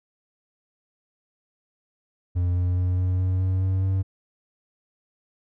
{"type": "tone with pitch steps", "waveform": "triangle", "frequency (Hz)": [88.7, 89.63, 90.56, 91.51, 92.47, 93.43, 94.41, 95.4], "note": ["F2", "F2", "F#2", "F#2", "F#2", "F#2", "F#2", "G2"], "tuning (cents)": [27, 45, -37, -19, -1, 17, 35, -47], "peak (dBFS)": -18, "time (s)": [2.35, 4.03], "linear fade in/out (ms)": 20, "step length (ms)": 210, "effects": []}